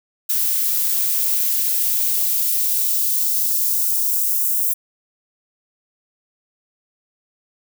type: noise with high-pass filter sweep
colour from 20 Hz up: violet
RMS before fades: -19 dBFS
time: 0.29-4.74 s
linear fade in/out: 10 ms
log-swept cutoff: 840 to 8500 Hz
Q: 0.88
effects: none